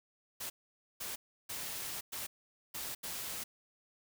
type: noise bursts at uneven times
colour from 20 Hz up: white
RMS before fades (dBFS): -41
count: 6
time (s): 0.4-0.5 / 1-1.16 / 1.49-2.01 / 2.12-2.27 / 2.74-2.95 / 3.03-3.44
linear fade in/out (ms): 10
effects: none